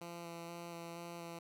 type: tone with vibrato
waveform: 10% pulse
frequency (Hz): 170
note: F3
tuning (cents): -46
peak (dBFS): -37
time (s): 0.01-1.39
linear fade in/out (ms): 5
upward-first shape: square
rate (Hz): 2.1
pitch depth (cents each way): 11
effects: none